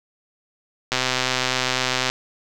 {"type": "click train", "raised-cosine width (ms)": 0.2, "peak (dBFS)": -3, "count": 152, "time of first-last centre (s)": [0.92, 2.1], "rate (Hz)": 128, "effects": []}